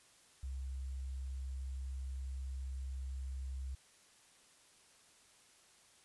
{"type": "tone with sample-and-hold", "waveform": "sine", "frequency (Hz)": 66.1, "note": "C2", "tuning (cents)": 18, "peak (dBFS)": -39, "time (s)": [0.43, 3.75], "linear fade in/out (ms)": 5, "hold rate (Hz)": 7350, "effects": ["white hiss -65 dBFS RMS until 6.04 s", "resampled to 24000 Hz"]}